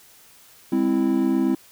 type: chord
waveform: triangle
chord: Ab augmented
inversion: none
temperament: equal with one note detuned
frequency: 202.7 / 261.6 / 329.6 Hz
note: Ab3 / C4 / E4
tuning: -42 / 0 / 0 cents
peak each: -23 / -19 / -20 dBFS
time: 0.72-1.55 s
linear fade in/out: 5 ms
effects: white hiss -51 dBFS RMS until 1.71 s